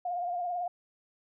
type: tone with vibrato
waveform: sine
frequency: 707 Hz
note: F5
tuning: 21 cents sharp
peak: -30 dBFS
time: 0.05-0.68 s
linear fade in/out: 5 ms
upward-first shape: triangle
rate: 18 Hz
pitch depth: 59 cents each way
effects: none